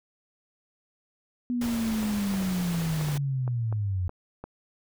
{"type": "linear sweep", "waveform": "sine", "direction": "down", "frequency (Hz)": [246.9, 87.2], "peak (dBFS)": -25, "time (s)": [1.5, 4.08], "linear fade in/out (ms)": 0}
{"type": "noise", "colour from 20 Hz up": "pink", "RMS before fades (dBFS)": -37, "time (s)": [1.61, 3.18], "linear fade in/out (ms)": 5}
{"type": "clicks", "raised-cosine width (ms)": 1, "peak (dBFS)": -24, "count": 11, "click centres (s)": [2.029, 2.339, 2.425, 2.745, 2.819, 3.012, 3.086, 3.478, 3.726, 4.094, 4.44]}
{"effects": []}